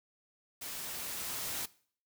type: noise with level ramp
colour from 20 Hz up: white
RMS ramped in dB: -42 to -37 dBFS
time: 0.61-1.66 s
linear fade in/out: 10 ms
effects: noise-tail reverb RT60 0.5 s tail -20 dB re dry